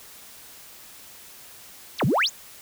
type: exponential two-way sweep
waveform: sine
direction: down then up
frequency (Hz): 7800 to 111.6 to 7800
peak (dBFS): -17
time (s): 1.98-2.3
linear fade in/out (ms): 50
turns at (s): 2.05
effects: tanh soft clip ceiling -14 dBFS + white hiss -46 dBFS RMS until 2.61 s